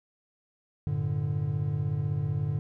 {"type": "tone cluster", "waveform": "triangle", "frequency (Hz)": [96.7, 112.7, 147.1], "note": ["G2", "A2", "D3"], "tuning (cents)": [-23, 42, 3], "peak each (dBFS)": [-31, -30, -27], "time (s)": [0.87, 2.59], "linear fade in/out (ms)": 0, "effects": []}